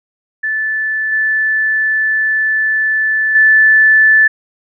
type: tone with level steps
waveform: sine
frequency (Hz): 1749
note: A6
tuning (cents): -11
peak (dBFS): -14 / -11 / -5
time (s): 0.43-4.28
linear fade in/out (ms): 10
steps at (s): 1.12 / 3.35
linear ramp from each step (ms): 5
effects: none